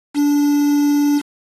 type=tone with quantisation; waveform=triangle; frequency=290 Hz; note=D4; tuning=22 cents flat; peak=-10 dBFS; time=0.14-1.22 s; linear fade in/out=50 ms; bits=5; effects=AAC 32 kbps